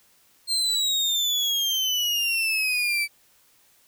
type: exponential sweep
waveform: 35% pulse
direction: down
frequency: 4202 to 2300 Hz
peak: -20 dBFS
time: 0.47-3.08 s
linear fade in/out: 50 ms
effects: white hiss -60 dBFS RMS until 3.87 s